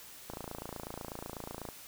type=click train; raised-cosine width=1 ms; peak=-26 dBFS; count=40; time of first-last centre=0.3-1.688 s; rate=28.1 Hz; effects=white hiss -51 dBFS RMS until 1.87 s